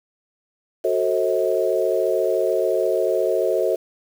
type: chord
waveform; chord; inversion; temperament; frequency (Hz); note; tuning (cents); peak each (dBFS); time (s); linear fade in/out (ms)
sine; F# diminished seventh; none; just; 370 / 444 / 532.8 / 639.4; F#4 / A4 / C5 / Eb5; 0 / +16 / +31 / +47; -23; 0.84-3.76; 10
effects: 7-bit